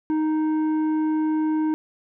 sine tone with tanh clipping, 311.1 Hz, D#4, in tune, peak -21 dBFS, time 0.1-1.74 s, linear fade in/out 0 ms, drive 8 dB, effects none

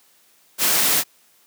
white noise, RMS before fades -18 dBFS, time 0.58-1.04 s, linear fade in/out 50 ms, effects white hiss -57 dBFS RMS until 1.46 s + high-pass 150 Hz 12 dB/octave

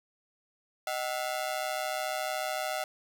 sawtooth ring-modulated tone, 689 Hz, F5, 24 cents flat, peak -24 dBFS, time 0.87-2.84 s, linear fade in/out 2 ms, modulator 66.9 Hz, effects none

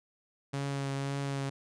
sawtooth tone with vibrato, 138.59 Hz, C#3, in tune, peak -28 dBFS, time 0.53-1.5 s, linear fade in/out 10 ms, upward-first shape triangle, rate 1.9 Hz, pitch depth 20 cents each way, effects resampled to 22050 Hz

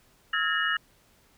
sine tone cluster, 1289 / 1401 / 1661 / 1819 / 2898 Hz, E6 / F6 / G#6 / A#6 / F#7, -39 / +5 / 0 / -43 / -37 cents, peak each -31 / -34 / -29 / -29 / -31 dBFS, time 0.33-0.77 s, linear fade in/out 5 ms, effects pink hiss -62 dBFS RMS until 1.37 s

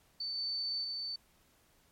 sine tone with level steps, 4532 Hz, C#8, 37 cents sharp, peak -35 / -33 / -36 dBFS, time 0.2-1.16 s, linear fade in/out 5 ms, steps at 0.36 / 0.83 s, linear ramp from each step 20 ms, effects pink hiss -68 dBFS RMS until 1.91 s + MP3 64 kbps

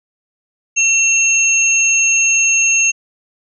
sine tone pair together, 2711 / 6442 Hz, E7 / G8, +48 / +46 cents, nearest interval octave + minor third, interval 1498 cents, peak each -13 dBFS, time 0.76-2.92 s, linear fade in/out 20 ms, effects none

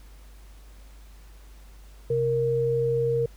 sine tone pair together, 130.37 / 466.2 Hz, C3 / A#4, -6 / 0 cents, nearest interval octave + minor seventh, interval 2206 cents, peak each -28 / -22 dBFS, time 2.1-3.26 s, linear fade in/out 5 ms, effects added 50 Hz sine -45 dBFS peak until 3.36 s + pink hiss -57 dBFS RMS until 3.36 s

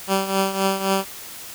10% pulse tone with tremolo, 193.5 Hz, G3, 22 cents flat, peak -8 dBFS, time 0.07-1.05 s, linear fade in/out 50 ms, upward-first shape triangle, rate 3.8 Hz, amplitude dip 75%, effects white hiss -37 dBFS RMS until 1.54 s

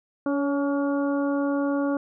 harmonic tone with a mistuned harmonic, 283.1 Hz, C#4, 37 cents sharp, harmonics 1 / 2 / 3 / 4 / 5, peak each -23 / -28 / -37 / -36 / -37 dBFS, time 0.26-1.97 s, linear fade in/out 2 ms, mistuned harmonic 2, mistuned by -19 cents, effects none

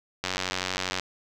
click train, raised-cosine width 0.2 ms, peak -10 dBFS, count 71, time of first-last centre 0.24-0.997 s, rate 92.5 Hz, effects none

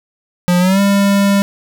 square tone with pitch glide, 177.6 to 199.35 Hz, F3 to G3, +29 to +29 cents, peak -10 dBFS, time 0.48-1.42 s, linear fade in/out 0 ms, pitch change +200 cents, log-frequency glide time 0.59-0.8 s, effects none

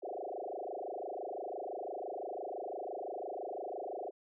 sine tone with frequency modulation, 562 Hz, C#5, 24 cents sharp, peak -38 dBFS, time 0.02-4.11 s, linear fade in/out 20 ms, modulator 25.9 Hz, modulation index 7.7, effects none

